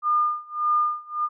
sine tone with tremolo, 1211 Hz, D#6, 47 cents flat, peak -17 dBFS, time 0.02-1.29 s, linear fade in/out 50 ms, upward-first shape sine, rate 1.7 Hz, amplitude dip 95%, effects none

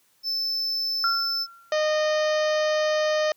triangle tone, 5274 Hz, E8, in tune, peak -23 dBFS, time 0.23-1.47 s, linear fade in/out 50 ms
sine tone with exponential decay, 1373 Hz, F6, 30 cents flat, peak -19 dBFS, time 1.04-1.78 s, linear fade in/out 1 ms, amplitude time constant 160 ms
harmonic tone, 614 Hz, D#5, 23 cents flat, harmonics 1 / 2 / 3 / 4 / 5 / 6 / 7 / 8 / 9 / 10, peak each -21 / -32 / -31 / -39 / -37 / -41 / -40 / -39 / -44 / -41 dBFS, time 1.72-3.32 s, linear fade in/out 2 ms
effects white hiss -64 dBFS RMS until 3.36 s + high-pass 60 Hz 12 dB/octave

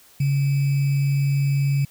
sine tone with sample-and-hold, 139.4 Hz, C#3, 10 cents sharp, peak -17 dBFS, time 0.2-1.85 s, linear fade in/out 5 ms, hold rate 2450 Hz, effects white hiss -52 dBFS RMS until 1.9 s

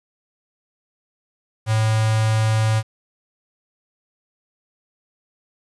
square tone with notch filter, 110 Hz, A2, in tune, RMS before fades -18 dBFS, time 1.66-2.83 s, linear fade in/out 50 ms, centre 340 Hz, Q 1.9, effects resampled to 24000 Hz + 8-bit

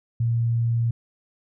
sine tone, 116.6 Hz, A#2, 1 cent sharp, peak -19 dBFS, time 0.2-0.91 s, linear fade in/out 5 ms, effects none

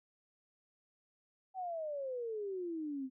sine exponential sweep, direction down, 770 to 255.2 Hz, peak -37 dBFS, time 1.54-3.1 s, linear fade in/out 50 ms, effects none

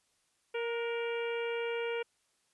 harmonic tone with a mistuned harmonic, 466.8 Hz, A#4, 2 cents sharp, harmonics 1 / 2 / 3 / 4 / 5 / 6 / 7, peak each -33 / -44 / -44 / -48 / -42 / -46 / -54 dBFS, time 0.54-2.03 s, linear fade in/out 10 ms, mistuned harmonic 3, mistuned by +36 cents, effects white hiss -74 dBFS RMS until 2.53 s + resampled to 24000 Hz

